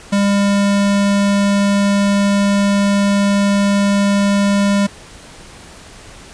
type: tone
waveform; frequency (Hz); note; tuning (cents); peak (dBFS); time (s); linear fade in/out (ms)
square; 200.7; G3; +41; -12; 0.12-4.87; 10
effects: pink hiss -38 dBFS RMS until 6.33 s + resampled to 22050 Hz